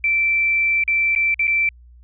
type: tone with dropouts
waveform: sine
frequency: 2337 Hz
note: D7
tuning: 9 cents flat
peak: -15 dBFS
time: 0.04-1.69 s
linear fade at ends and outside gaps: 2 ms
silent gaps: 0.838-0.878 / 1.151-1.16 / 1.343-1.393 / 1.471-1.477 s
effects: added 60 Hz sine -43 dBFS peak until 2.03 s